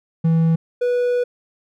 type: tone pair in turn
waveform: triangle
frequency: 163.5 / 489.9 Hz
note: E3 / B4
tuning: -14 / -14 cents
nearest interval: octave + perfect fifth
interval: 1900 cents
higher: second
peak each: -11 / -14 dBFS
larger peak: first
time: 0.24-0.56 / 0.81-1.24 s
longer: second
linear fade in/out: 10 ms
effects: none